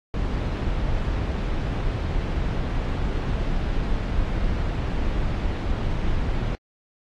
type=noise; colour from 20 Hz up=brown; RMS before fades=-24 dBFS; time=0.14-6.55 s; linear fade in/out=0 ms; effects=low-pass 4000 Hz 12 dB/octave + AAC 48 kbps